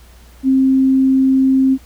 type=tone; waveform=sine; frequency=265 Hz; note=C4; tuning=22 cents sharp; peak=-9 dBFS; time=0.43-1.78 s; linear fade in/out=50 ms; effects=added 60 Hz sine -41 dBFS peak until 1.85 s + pink hiss -48 dBFS RMS until 1.85 s